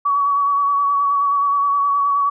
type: tone with vibrato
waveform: sine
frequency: 1132 Hz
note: C#6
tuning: 36 cents sharp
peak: -14 dBFS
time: 0.05-2.3 s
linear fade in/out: 10 ms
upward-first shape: sine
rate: 9.5 Hz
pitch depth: 25 cents each way
effects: none